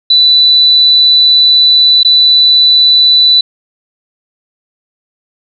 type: tone with dropouts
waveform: sine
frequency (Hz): 3978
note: B7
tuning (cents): +12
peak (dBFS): -3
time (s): 0.1-3.41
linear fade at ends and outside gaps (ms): 5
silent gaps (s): 2.032-2.048
effects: none